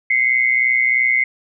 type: tone pair together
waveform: sine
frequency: 2061 / 2184 Hz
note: C7 / C#7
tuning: -27 / -26 cents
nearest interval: minor second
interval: 101 cents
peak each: -15 / -17 dBFS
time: 0.1-1.24 s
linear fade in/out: 5 ms
effects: none